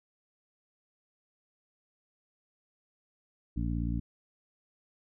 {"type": "harmonic tone", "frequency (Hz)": 57.8, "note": "A#1", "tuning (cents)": -14, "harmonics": [1, 2, 3, 4, 5], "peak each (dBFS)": [-32, -35, -37, -38, -39], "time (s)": [3.56, 4], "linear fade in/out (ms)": 10, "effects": []}